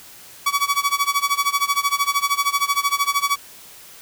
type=tone with tremolo; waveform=sawtooth; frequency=1135 Hz; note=C#6; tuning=41 cents sharp; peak=-11 dBFS; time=0.46-3.36 s; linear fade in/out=5 ms; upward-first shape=sine; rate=13 Hz; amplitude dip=90%; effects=white hiss -43 dBFS RMS until 4.01 s